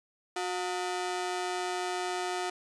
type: ring-modulated tone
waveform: sawtooth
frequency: 542 Hz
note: C#5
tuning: 39 cents flat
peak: -24 dBFS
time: 0.36-2.5 s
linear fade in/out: 5 ms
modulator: 178 Hz
effects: resampled to 22050 Hz